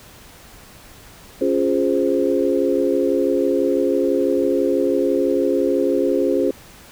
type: chord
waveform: sine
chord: Db major seventh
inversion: none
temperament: equal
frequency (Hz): 277.2 / 349.2 / 415.3 / 523.3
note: Db4 / F4 / Ab4 / C5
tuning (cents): 0 / 0 / 0 / 0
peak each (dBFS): -21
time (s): 1.41-6.51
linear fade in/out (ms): 5
effects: pink hiss -44 dBFS RMS until 6.91 s